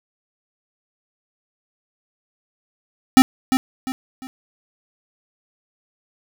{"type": "tone with echo", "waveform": "square", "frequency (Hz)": 261.3, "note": "C4", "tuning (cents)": -2, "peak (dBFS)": -6, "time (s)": [3.17, 3.22], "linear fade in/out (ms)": 0, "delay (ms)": 350, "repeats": 3, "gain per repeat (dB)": -9, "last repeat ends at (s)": 4.27, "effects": []}